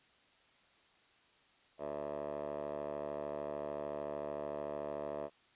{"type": "tone with band-pass filter", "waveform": "10% pulse", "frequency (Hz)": 73.42, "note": "D2", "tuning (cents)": 0, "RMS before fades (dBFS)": -41, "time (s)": [1.78, 5.3], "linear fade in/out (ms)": 50, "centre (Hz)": 650, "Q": 9.3, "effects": ["white hiss -67 dBFS RMS until 5.55 s", "resampled to 8000 Hz"]}